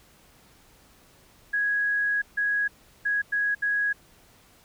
sine tone bursts at uneven times, 1661.2 Hz, G#6, in tune, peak -22 dBFS, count 5, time 1.53-2.22 / 2.37-2.68 / 3.05-3.22 / 3.32-3.55 / 3.62-3.93 s, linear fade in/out 10 ms, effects pink hiss -57 dBFS RMS until 4.64 s

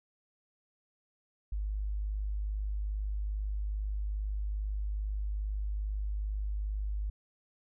sine tone, 51.2 Hz, G#1, 24 cents flat, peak -31 dBFS, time 1.52-7.1 s, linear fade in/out 5 ms, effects none

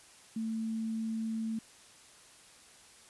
sine tone, 223 Hz, A3, 23 cents sharp, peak -32 dBFS, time 0.36-1.59 s, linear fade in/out 5 ms, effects white hiss -57 dBFS RMS until 3.09 s + resampled to 24000 Hz

